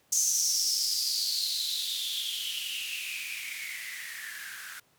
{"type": "noise with band-pass filter sweep", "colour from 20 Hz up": "violet", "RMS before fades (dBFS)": -32, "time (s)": [0.12, 4.8], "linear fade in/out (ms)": 5, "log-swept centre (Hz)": [6400, 1500], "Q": 8.7, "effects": ["pink hiss -66 dBFS RMS until 4.98 s", "high-pass 100 Hz 12 dB/octave"]}